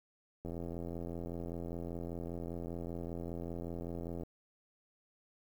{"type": "click train", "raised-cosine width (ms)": 2, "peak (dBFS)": -29, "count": 323, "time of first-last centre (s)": [0.45, 4.234], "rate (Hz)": 85.1, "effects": ["10-bit"]}